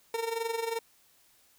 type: tone with amplitude modulation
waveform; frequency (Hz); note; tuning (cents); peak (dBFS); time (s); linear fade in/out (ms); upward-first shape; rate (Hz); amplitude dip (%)
30% pulse; 457.5; A#4; -32; -25; 0.14-0.79; 2; sine; 22.6; 70
effects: white hiss -64 dBFS RMS until 1.58 s